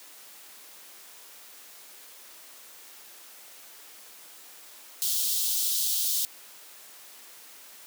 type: high-pass noise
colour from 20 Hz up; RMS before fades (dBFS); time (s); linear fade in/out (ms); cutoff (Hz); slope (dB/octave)
white; -27; 5.02-6.25; 0; 3200; 48
effects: white hiss -49 dBFS RMS until 7.86 s + high-pass 300 Hz 12 dB/octave